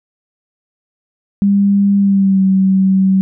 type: tone with pitch glide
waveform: sine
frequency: 200 to 190.97 Hz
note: G3 to G3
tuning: +35 to -45 cents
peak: -8 dBFS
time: 1.42-3.21 s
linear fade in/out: 0 ms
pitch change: -80 cents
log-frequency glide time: 1.98-2.42 s
effects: none